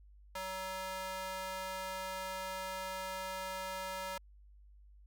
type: tone with high-pass filter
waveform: square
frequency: 188.4 Hz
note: F#3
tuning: 32 cents sharp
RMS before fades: -41 dBFS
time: 0.35-4.18 s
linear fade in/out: 5 ms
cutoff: 770 Hz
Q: 1.4
effects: added 50 Hz sine -56 dBFS peak until 5.06 s